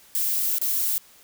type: noise with dropouts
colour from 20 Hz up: violet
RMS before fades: -24 dBFS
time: 0.15-0.98 s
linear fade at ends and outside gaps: 0 ms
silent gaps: 0.584-0.615 s
effects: white hiss -53 dBFS RMS until 1.23 s